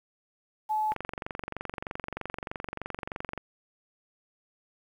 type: tone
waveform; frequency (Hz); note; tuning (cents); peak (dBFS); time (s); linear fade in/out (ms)
sine; 860; A5; -40; -25; 0.69-0.94; 20
type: click train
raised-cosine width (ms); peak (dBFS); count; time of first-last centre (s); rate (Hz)
0.5; -19; 58; 0.92-3.377; 23.2
effects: 9-bit